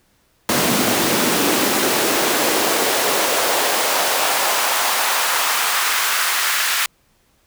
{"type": "noise with high-pass filter sweep", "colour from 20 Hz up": "pink", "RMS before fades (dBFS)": -18, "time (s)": [0.49, 6.86], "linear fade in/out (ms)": 2, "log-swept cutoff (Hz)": [200, 1600], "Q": 1.4, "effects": ["pink hiss -60 dBFS RMS until 7.46 s"]}